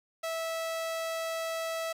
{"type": "tone", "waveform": "sawtooth", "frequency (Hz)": 654, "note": "E5", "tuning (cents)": -14, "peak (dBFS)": -28, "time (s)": [0.23, 1.93], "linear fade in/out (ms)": 10, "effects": ["low-pass 12000 Hz 12 dB/octave", "9-bit"]}